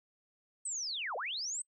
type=linear two-way sweep; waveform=sine; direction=down then up; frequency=8372 to 440 to 8372 Hz; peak=-35 dBFS; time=0.65-1.62 s; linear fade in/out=5 ms; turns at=1.16 s; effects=noise-tail reverb RT60 0.1 s tail -26 dB re dry